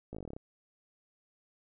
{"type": "slowing click train", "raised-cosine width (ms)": 2, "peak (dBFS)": -29, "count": 11, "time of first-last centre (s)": [0.13, 0.365], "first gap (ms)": 17, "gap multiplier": 1.07, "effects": []}